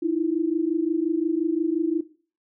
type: tone pair together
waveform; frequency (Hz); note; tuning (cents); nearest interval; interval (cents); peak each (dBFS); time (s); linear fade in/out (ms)
sine; 311.1 / 336.8; D#4 / E4; 0 / +37; minor second; 137; -25 / -23; 0.02-2.01; 10
effects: noise-tail reverb RT60 0.4 s tail -17 dB re dry